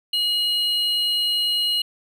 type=tone pair together; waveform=triangle; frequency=2898 / 4154 Hz; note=F#7 / C8; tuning=-37 / -13 cents; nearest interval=tritone; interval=624 cents; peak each=-19 / -23 dBFS; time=0.13-1.82 s; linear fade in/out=5 ms; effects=none